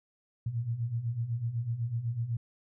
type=beating tone pair; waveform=sine; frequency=111.8 / 119.8 Hz; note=A2 / A#2; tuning=+28 / +48 cents; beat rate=8 Hz; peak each=-36 / -31 dBFS; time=0.46-2.37 s; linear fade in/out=5 ms; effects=none